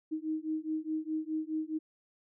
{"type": "beating tone pair", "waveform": "sine", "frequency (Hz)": [311.1, 315.9], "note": ["D#4", "D#4"], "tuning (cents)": [0, 26], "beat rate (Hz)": 4.8, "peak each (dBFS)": [-35, -35], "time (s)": [0.11, 1.79], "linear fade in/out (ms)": 20, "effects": []}